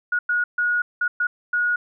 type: tone bursts at uneven times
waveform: sine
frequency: 1449 Hz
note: F#6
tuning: 37 cents flat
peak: -18 dBFS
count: 6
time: 0.12-0.19 / 0.29-0.44 / 0.58-0.82 / 1.01-1.08 / 1.2-1.27 / 1.53-1.76 s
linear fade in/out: 5 ms
effects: none